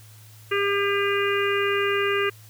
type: harmonic tone with a mistuned harmonic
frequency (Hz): 401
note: G4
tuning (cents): +39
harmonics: 1 / 3 / 4 / 5 / 6 / 7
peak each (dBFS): -23 / -28 / -29 / -30 / -31 / -31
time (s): 0.51-2.3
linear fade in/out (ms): 10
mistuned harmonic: 6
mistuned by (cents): +18
effects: added 108 Hz sine -46 dBFS peak until 2.49 s + white hiss -52 dBFS RMS until 2.49 s